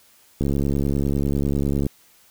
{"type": "click train", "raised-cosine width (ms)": 3, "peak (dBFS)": -10, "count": 103, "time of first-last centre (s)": [0.41, 1.865], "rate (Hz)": 70.1, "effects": ["white hiss -55 dBFS RMS until 2.3 s"]}